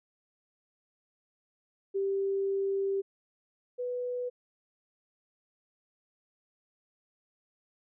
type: tone pair in turn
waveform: sine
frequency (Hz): 392 / 493.9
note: G4 / B4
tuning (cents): 0 / 0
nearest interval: major third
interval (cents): 400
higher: second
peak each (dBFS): -27 / -31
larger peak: first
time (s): 1.94-3.02 / 3.78-4.3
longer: first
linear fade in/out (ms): 20
effects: none